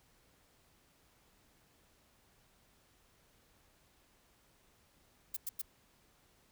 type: noise bursts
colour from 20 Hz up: violet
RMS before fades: -38 dBFS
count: 3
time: 5.34-5.617 s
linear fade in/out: 5 ms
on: 27 ms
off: 98 ms
effects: pink hiss -69 dBFS RMS until 6.51 s